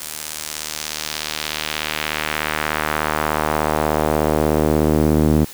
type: tone with band-pass filter sweep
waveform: sawtooth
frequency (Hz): 76.7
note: D#2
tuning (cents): -24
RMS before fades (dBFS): -20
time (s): 0-5.45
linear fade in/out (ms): 10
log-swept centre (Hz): 11000 to 250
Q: 1.1
effects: white hiss -37 dBFS RMS until 5.53 s